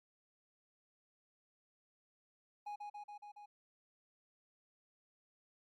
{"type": "tone with echo", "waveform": "triangle", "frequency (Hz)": 828, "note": "G#5", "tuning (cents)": -5, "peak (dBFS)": -40, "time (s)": [2.66, 2.76], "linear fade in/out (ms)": 10, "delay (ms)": 140, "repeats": 5, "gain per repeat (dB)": -2, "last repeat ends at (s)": 3.46, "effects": ["Opus 48 kbps"]}